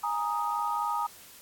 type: chord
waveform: sine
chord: Ab suspended second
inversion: none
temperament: just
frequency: 830.6 / 934.4 / 1245.9 Hz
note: Ab5 / Bb5 / Eb6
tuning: 0 / +4 / +2 cents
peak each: -33 / -31 / -31 dBFS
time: 0.03-1.07 s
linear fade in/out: 10 ms
effects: white hiss -51 dBFS RMS until 1.41 s + AAC 64 kbps